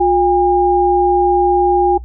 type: tone pair together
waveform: sine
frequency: 357.5 / 808.4 Hz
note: F4 / G#5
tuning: +41 / -47 cents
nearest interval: octave + major second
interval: 1412 cents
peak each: -12 dBFS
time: 0-1.98 s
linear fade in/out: 10 ms
effects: noise-tail reverb RT60 0.1 s tail -19 dB re dry + added 60 Hz sine -27 dBFS peak until 2.04 s

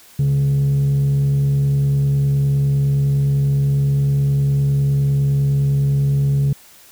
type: tone with frequency modulation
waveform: sine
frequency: 140 Hz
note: C#3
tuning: 18 cents sharp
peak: -11 dBFS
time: 0.19-6.53 s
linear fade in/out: 5 ms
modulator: 69.8 Hz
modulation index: 0.22
effects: tanh soft clip ceiling -12 dBFS + white hiss -46 dBFS RMS until 6.91 s

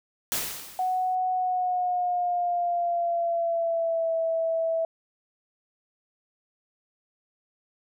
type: noise with exponential decay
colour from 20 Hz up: white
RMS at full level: -26 dBFS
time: 0.32-1.15 s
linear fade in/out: 0 ms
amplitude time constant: 180 ms
type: tone with pitch glide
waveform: sine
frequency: 740 to 655.5 Hz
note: F#5 to E5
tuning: 0 to -10 cents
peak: -23 dBFS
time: 0.79-4.85 s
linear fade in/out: 2 ms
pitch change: -210 cents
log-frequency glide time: 1.31-4.14 s
effects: none

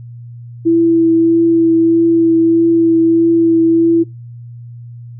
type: tone with vibrato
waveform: sine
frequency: 331.1 Hz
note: E4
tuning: 8 cents sharp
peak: -7 dBFS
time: 0.65-4.04 s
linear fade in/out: 20 ms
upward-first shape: triangle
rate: 1.6 Hz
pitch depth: 15 cents each way
effects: noise-tail reverb RT60 0.2 s tail -22 dB re dry + added 119 Hz sine -29 dBFS peak until 5.19 s

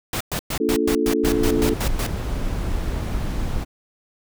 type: noise bursts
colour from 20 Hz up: pink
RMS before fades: -25 dBFS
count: 11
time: 0.13-2.066 s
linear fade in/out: 2 ms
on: 76 ms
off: 110 ms
type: chord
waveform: sine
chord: Bb major seventh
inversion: none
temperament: just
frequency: 233.1 / 291.4 / 349.6 / 437 Hz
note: Bb3 / D4 / F4 / A4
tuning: 0 / -13 / +2 / -12 cents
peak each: -26 / -22 / -24 / -22 dBFS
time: 0.6-1.74 s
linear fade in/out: 5 ms
type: noise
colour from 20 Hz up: brown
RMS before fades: -24 dBFS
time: 1.23-3.65 s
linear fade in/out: 20 ms
effects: none

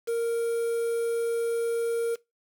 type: tone with quantisation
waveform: triangle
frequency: 464.3 Hz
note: A#4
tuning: 7 cents flat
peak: -22 dBFS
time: 0.07-2.16 s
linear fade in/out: 20 ms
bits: 7
effects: noise-tail reverb RT60 0.2 s tail -20 dB re dry

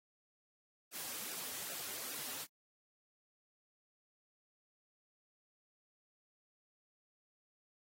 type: noise with flanger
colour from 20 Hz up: white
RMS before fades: -44 dBFS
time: 0.91-2.47 s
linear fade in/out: 50 ms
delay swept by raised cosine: 0.91 to 6.01 ms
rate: 2.5 Hz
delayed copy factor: -1
effects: high-pass 150 Hz 12 dB/octave + AAC 48 kbps

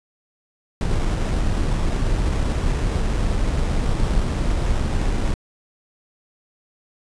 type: noise with sample-and-hold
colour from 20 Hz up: brown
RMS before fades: -20 dBFS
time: 0.81-5.34 s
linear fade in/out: 2 ms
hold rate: 4410 Hz
effects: resampled to 22050 Hz

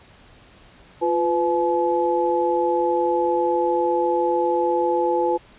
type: tone cluster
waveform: sine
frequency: 348.6 / 501 / 856 Hz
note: F4 / B4 / A5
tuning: -3 / +25 / -48 cents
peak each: -22 dBFS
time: 1.01-5.38 s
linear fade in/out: 20 ms
effects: pink hiss -50 dBFS RMS until 5.58 s + resampled to 8000 Hz

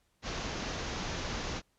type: low-pass noise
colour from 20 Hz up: pink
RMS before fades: -37 dBFS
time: 0.22-1.62 s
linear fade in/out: 50 ms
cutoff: 6800 Hz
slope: 96 dB/octave
effects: pink hiss -74 dBFS RMS until 1.78 s + low-pass 12000 Hz 12 dB/octave

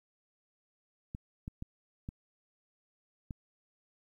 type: clicks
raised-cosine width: 5 ms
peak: -27 dBFS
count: 5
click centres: 1.149 / 1.479 / 1.624 / 2.089 / 3.308 s
effects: 11-bit

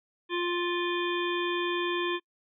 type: harmonic tone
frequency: 350 Hz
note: F4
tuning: 4 cents sharp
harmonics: 1 / 3 / 5 / 7 / 9 / 10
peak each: -29 / -34 / -36 / -37 / -39 / -39 dBFS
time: 0.29-2.2 s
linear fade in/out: 50 ms
effects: noise-tail reverb RT60 0.1 s tail -26 dB re dry

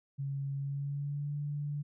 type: tone with pitch glide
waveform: sine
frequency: 138.59 to 145.82 Hz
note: C#3 to D3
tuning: 0 to -12 cents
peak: -33 dBFS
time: 0.18-1.83 s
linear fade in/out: 20 ms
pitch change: +88 cents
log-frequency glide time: 0.56-1.35 s
effects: none

